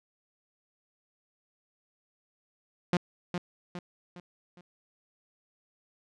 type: tone with echo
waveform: sawtooth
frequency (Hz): 177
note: F3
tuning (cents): +23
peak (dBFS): -19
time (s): 2.93-2.97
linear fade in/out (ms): 2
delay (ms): 410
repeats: 4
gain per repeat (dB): -7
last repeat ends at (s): 4.61
effects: low-pass 5000 Hz 12 dB/octave